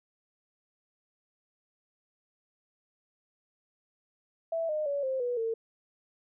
sine tone with pitch steps, 659.3 / 611.6 / 567.4 / 526.3 / 488.2 / 452.9 Hz, E5 / D#5 / C#5 / C5 / B4 / A#4, 0 / -30 / +40 / +10 / -20 / -50 cents, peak -28 dBFS, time 4.52-5.54 s, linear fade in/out 5 ms, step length 170 ms, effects none

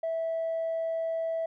triangle tone with tanh clipping, 655 Hz, E5, 11 cents flat, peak -28 dBFS, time 0.03-1.46 s, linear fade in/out 5 ms, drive 5 dB, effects none

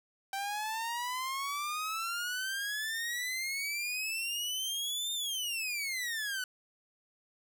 sawtooth exponential two-way sweep, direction up then down, 777 to 3644 to 1479 Hz, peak -30 dBFS, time 0.33-6.44 s, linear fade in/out 2 ms, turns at 5.13 s, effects none

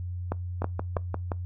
two click trains, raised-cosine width 1 ms, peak -14 / -16 dBFS, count 3 / 5, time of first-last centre 0.32-0.967 / 0.62-1.318 s, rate 3.09 / 5.73 Hz, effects noise-tail reverb RT60 0.2 s tail -23 dB re dry + added 89 Hz sine -31 dBFS peak until 1.45 s

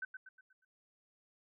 sine tone with echo, 1523 Hz, F#6, 50 cents sharp, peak -37 dBFS, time 0.02-0.05 s, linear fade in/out 5 ms, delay 120 ms, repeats 5, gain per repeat -7 dB, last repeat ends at 0.65 s, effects none

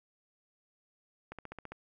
click train, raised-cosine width 0.5 ms, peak -28 dBFS, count 7, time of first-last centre 1.32-1.72 s, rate 15 Hz, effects none

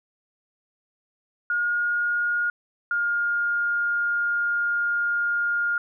sine tone pair in turn, 1429 / 1415 Hz, F6 / F6, +39 / +22 cents, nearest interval unison, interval 17 cents, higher first, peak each -21 dBFS, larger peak neither, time 1.5-2.5 / 2.91-5.78 s, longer second, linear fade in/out 2 ms, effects none

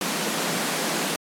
pink high-pass noise, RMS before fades -26 dBFS, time 0.01-1.16 s, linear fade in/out 2 ms, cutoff 160 Hz, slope 96 dB/octave, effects low-pass 12000 Hz 12 dB/octave + AAC 64 kbps

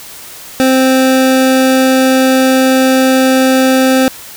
25% pulse tone, 261.6 Hz, C4, in tune, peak -3 dBFS, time 0.6-4.08 s, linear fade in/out 0 ms, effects white hiss -31 dBFS RMS until 4.36 s

